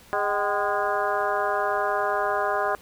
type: harmonic tone with a mistuned harmonic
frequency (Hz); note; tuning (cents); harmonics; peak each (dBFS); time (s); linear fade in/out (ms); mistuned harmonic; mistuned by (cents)
205.5; G#3; -18; 2 / 3 / 4 / 5 / 6 / 7 / 8; -30 / -28 / -28 / -29 / -31 / -32 / -33; 0.13-2.75; 0; 4; -110
effects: pink hiss -51 dBFS RMS until 2.81 s